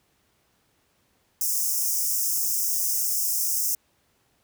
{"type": "high-pass noise", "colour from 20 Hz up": "white", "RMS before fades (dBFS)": -25, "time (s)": [1.41, 3.75], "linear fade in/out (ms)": 2, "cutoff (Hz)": 5200, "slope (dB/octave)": 96, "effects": ["pink hiss -67 dBFS RMS until 4.43 s", "high-pass 60 Hz 12 dB/octave"]}